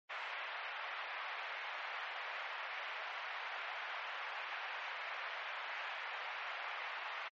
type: band-pass noise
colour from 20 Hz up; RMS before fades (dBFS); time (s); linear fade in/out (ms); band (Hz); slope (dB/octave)
white; -44; 0.09-7.29; 20; 660 to 2500; 24
effects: MP3 32 kbps